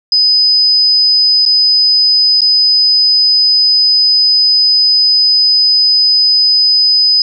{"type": "tone with dropouts", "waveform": "sine", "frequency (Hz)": 5010, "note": "D#8", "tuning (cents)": 11, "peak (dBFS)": -6, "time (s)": [0.12, 7.22], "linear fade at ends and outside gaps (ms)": 2, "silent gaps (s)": [[1.453, 1.461], [2.408, 2.417]], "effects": []}